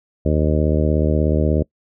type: harmonic tone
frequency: 76.6 Hz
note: D#2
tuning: 27 cents flat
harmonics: 1 / 2 / 3 / 4 / 5 / 6 / 7 / 8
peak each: -18 / -21 / -23 / -24 / -25 / -26 / -26 / -27 dBFS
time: 0.25-1.63 s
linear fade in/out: 10 ms
effects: noise-tail reverb RT60 0.1 s tail -24 dB re dry